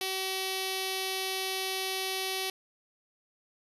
5% pulse tone with notch filter, 380 Hz, F#4, 46 cents sharp, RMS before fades -33 dBFS, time 0.01-2.5 s, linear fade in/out 2 ms, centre 1400 Hz, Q 0.94, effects resampled to 32000 Hz

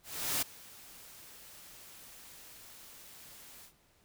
white noise with ADSR envelope, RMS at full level -31 dBFS, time 0.03-3.73 s, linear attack 390 ms, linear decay 10 ms, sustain -22 dB, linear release 94 ms, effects pink hiss -68 dBFS RMS until 4.04 s

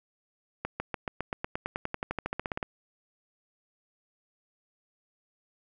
accelerating click train, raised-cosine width 0.5 ms, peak -16 dBFS, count 22, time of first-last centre 0.65-2.628 s, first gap 150 ms, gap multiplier 0.95, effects none

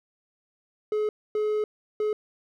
triangle tone bursts at uneven times, 425.2 Hz, G#4, 41 cents sharp, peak -21 dBFS, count 3, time 0.92-1.09 / 1.35-1.64 / 2-2.13 s, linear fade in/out 2 ms, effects none

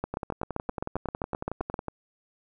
two click trains, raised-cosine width 1 ms, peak -15 / -18 dBFS, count 14 / 20, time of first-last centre 0.04-1.742 / 0.14-1.883 s, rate 7.64 / 10.9 Hz, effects none

